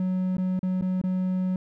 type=tone with dropouts; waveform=triangle; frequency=185 Hz; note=F#3; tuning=in tune; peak=-21 dBFS; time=0-1.56 s; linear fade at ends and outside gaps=2 ms; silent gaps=0.369-0.381 / 0.592-0.63 / 0.812-0.822 / 1.015-1.038 s; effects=none